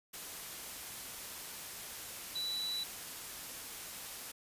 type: tone in noise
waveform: sine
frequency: 3951 Hz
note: B7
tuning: in tune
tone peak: -35 dBFS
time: 2.35-2.84 s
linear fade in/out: 10 ms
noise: white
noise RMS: -45 dBFS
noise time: 0.13-4.32 s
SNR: +7 dB
effects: resampled to 32000 Hz